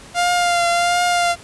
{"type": "tone with vibrato", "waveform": "sawtooth", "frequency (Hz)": 698.5, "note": "F5", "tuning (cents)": 0, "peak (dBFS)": -11, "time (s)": [0.14, 1.36], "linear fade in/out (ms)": 50, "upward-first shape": "triangle", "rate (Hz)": 1.4, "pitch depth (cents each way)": 30, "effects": ["pink hiss -41 dBFS RMS until 1.43 s", "resampled to 24000 Hz"]}